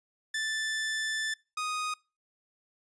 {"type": "tone pair in turn", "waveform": "sawtooth", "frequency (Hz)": [1760, 1244.5], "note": ["A6", "D#6"], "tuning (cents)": [0, 0], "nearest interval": "tritone", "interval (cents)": 600, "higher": "first", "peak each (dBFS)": [-26, -27], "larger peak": "first", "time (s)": [[0.34, 1.34], [1.57, 1.94]], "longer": "first", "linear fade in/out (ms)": 5, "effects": ["noise-tail reverb RT60 0.3 s tail -25 dB re dry", "resampled to 22050 Hz"]}